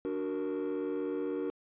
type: chord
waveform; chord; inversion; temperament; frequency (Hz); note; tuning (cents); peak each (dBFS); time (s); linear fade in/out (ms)
triangle; D augmented; none; equal; 293.7 / 370 / 466.2; D4 / F#4 / A#4; 0 / 0 / 0; -33; 0.05-1.5; 0
effects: tanh soft clip ceiling -26 dBFS + resampled to 8000 Hz